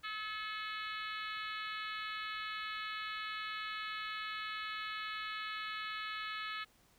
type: harmonic tone with a mistuned harmonic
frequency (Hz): 429.6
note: A4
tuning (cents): -41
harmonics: 3 / 4 / 5 / 6 / 7 / 8 / 9 / 10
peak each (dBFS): -43 / -45 / -47 / -49 / -50 / -51 / -52 / -53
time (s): 0.03-6.65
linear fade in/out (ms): 20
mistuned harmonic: 5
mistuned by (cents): +23
effects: pink hiss -68 dBFS RMS until 6.98 s